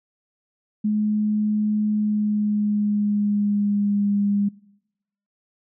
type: tone with pitch glide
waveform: sine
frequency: 211.6 to 202.6 Hz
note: G#3 to G#3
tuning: +33 to -43 cents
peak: -18 dBFS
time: 0.84-4.49 s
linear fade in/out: 10 ms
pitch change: -76 cents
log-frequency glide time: 1.9-4.15 s
effects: noise-tail reverb RT60 0.9 s tail -23 dB re dry